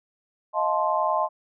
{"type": "chord", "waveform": "sine", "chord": "F dominant seventh", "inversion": "third", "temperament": "just", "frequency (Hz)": [628.6, 698.5, 873.1, 1047.7], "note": ["Eb5", "F5", "A5", "C6"], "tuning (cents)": [18, 0, -14, 2], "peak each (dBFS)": [-26, -29, -26, -25], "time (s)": [0.53, 1.29], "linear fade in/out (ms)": 50, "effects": []}